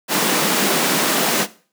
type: high-pass noise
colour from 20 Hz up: pink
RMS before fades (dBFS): -18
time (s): 0.08-1.47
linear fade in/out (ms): 50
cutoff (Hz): 170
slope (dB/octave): 48
effects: noise-tail reverb RT60 0.4 s tail -17 dB re dry